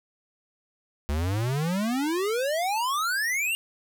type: exponential sweep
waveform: square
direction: up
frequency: 69.9 to 2855 Hz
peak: -25 dBFS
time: 1.09-3.55 s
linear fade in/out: 0 ms
effects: none